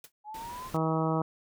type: noise with exponential decay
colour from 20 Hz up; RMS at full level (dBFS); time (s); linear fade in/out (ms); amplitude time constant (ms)
white; -43; 0.04-0.12; 2; 16
type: linear sweep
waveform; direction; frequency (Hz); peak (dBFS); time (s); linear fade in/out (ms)
sine; up; 830.6 to 1054; -38; 0.24-0.71; 50
type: noise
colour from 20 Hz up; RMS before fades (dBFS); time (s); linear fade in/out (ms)
pink; -47; 0.34-0.77; 5
type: harmonic tone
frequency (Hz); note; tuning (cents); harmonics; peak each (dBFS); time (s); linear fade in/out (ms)
160; D#3; +49; 1 / 2 / 3 / 4 / 5 / 6 / 7 / 8; -29 / -32 / -34 / -35 / -36 / -37 / -37 / -38; 0.74-1.22; 2
effects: none